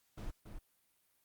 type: noise with echo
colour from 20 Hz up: brown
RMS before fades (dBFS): -42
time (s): 0.17-0.31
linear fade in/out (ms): 10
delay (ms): 280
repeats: 1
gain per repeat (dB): -5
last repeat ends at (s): 0.59
effects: white hiss -75 dBFS RMS until 1.24 s + Opus 48 kbps